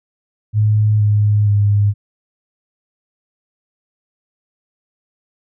sine tone with pitch steps, 106.6 / 104.53 / 102.49 Hz, G#2 / G#2 / G#2, +46 / +12 / -22 cents, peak -10 dBFS, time 0.53-1.94 s, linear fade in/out 50 ms, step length 470 ms, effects none

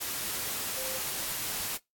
sine tone in noise, 523.3 Hz, C5, in tune, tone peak -41 dBFS, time 0.76-0.99 s, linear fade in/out 20 ms, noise white, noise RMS -34 dBFS, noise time 0-1.78 s, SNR -10 dB, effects noise-tail reverb RT60 0.2 s tail -24 dB re dry + AAC 64 kbps

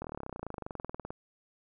slowing click train, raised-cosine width 1 ms, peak -24 dBFS, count 30, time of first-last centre 0.02-1.105 s, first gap 24 ms, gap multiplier 1.03, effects none

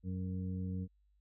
harmonic tone, 92.5 Hz, F#2, in tune, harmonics 1 / 2 / 3 / 5, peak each -38 / -39 / -49 / -53 dBFS, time 0.03-0.88 s, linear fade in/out 50 ms, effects added 50 Hz sine -68 dBFS peak until 1.2 s

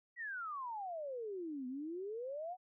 sine exponential two-way sweep, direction down then up, 1967 to 246.9 to 755 Hz, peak -40 dBFS, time 0.16-2.57 s, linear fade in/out 50 ms, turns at 1.67 s, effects none

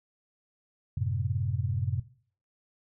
sine chord, F# diminished, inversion none, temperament equal, 92.5 / 110 / 130.81 Hz, F#2 / A2 / C3, 0 / 0 / 0 cents, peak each -31 dBFS, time 0.97-2 s, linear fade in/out 5 ms, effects noise-tail reverb RT60 0.5 s tail -17 dB re dry

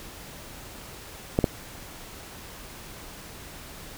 clicks, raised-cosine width 2 ms, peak -6 dBFS, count 2, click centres 1.389 / 1.442 s, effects pink hiss -43 dBFS RMS until 3.97 s

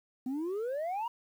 sine exponential sweep, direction up, 246.9 to 971 Hz, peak -29 dBFS, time 0.26-1.08 s, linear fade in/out 5 ms, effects tanh soft clip ceiling -31 dBFS + 10-bit

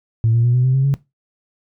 sine tone with pitch steps, 113.1 / 117.02 / 121.08 / 125.28 / 129.62 / 134.11 / 138.76 Hz, A2 / A#2 / B2 / B2 / C3 / C3 / C#3, +48 / +7 / -34 / +25 / -16 / +43 / +2 cents, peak -11 dBFS, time 0.24-0.94 s, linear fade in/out 0 ms, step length 100 ms, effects noise-tail reverb RT60 0.2 s tail -19 dB re dry + tanh soft clip ceiling -8 dBFS

